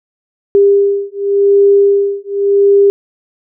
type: beating tone pair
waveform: sine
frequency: 399.9 / 400.79 Hz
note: G4 / G4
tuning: +35 / +38 cents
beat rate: 0.89 Hz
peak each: -10 dBFS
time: 0.55-2.9 s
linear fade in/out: 0 ms
effects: none